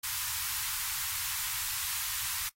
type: band-stop noise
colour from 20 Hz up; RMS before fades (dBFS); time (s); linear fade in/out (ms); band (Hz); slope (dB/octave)
white; -34; 0.03-2.49; 10; 120 to 900; 48
effects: noise-tail reverb RT60 0.1 s tail -20 dB re dry + AAC 48 kbps